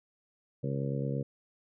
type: harmonic tone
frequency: 68.9 Hz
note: C#2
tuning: 10 cents flat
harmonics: 2 / 3 / 4 / 5 / 6 / 7 / 8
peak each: -32 / -38 / -40 / -46 / -43 / -39 / -43 dBFS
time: 0.63-1.23 s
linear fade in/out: 10 ms
effects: none